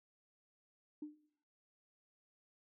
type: tone with exponential decay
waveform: sine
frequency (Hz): 300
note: D4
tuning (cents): +37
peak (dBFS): -39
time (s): 1.02-1.25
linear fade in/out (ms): 5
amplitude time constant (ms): 49
effects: noise-tail reverb RT60 0.7 s tail -20 dB re dry + tanh soft clip ceiling -35 dBFS